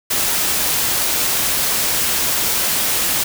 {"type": "noise", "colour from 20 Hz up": "white", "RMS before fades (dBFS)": -18, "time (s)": [0.1, 3.24], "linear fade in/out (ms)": 10, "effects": []}